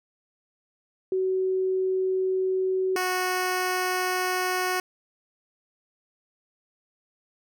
sine / 10% pulse tone pair in turn, 375.9 / 367.1 Hz, F#4 / F#4, +27 / -14 cents, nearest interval unison, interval 41 cents, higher first, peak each -22 / -16 dBFS, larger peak second, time 1.12-2.96 / 2.96-4.8 s, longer neither, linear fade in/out 2 ms, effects none

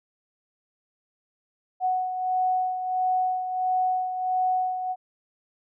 sine beating tone pair, 740 / 741.5 Hz, F#5 / F#5, 0 / +4 cents, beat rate 1.5 Hz, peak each -23 / -31 dBFS, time 1.8-4.96 s, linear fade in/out 50 ms, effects none

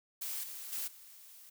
blue noise with level steps, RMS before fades -39 / -45 / -38 / -55 dBFS, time 0.21-1.5 s, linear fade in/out 10 ms, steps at 0.43 / 0.72 / 0.87 s, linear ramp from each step 10 ms, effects none

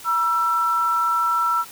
sine tone pair together, 960.6 / 1337 Hz, B5 / E6, -48 / +24 cents, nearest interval tritone, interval 572 cents, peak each -25 / -18 dBFS, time 0.04-1.65 s, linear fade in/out 50 ms, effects white hiss -41 dBFS RMS until 1.71 s

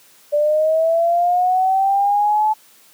sine linear sweep, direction up, 584 to 868 Hz, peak -13 dBFS, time 0.32-2.54 s, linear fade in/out 20 ms, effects white hiss -50 dBFS RMS until 2.93 s + high-pass 150 Hz 12 dB/octave

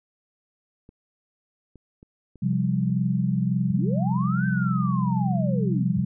clicks, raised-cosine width 3 ms, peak -34 dBFS, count 6, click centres 0.891 / 1.757 / 2.029 / 2.357 / 2.53 / 2.897 s
sine chord, C suspended fourth, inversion none, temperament just, 130.81 / 174.42 / 196.22 Hz, C3 / F3 / G3, 0 / -2 / +2 cents, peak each -25 dBFS, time 2.42-6.05 s, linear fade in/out 10 ms
sine linear two-way sweep, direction up then down, 58.27 to 1568 to 58.27 Hz, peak -30 dBFS, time 3.69-6.01 s, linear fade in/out 20 ms, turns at 4.46 s
effects none

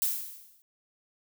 violet noise with exponential decay, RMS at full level -25 dBFS, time 0.02-0.62 s, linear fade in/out 1 ms, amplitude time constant 130 ms, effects none

